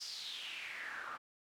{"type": "noise with band-pass filter sweep", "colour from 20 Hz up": "pink", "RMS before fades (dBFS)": -45, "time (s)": [0, 1.18], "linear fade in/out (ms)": 20, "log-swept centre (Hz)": [5300, 1200], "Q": 5.4, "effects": []}